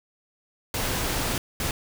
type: noise bursts at uneven times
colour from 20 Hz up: pink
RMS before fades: -27 dBFS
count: 2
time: 0.74-1.38 / 1.6-1.71 s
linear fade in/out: 2 ms
effects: none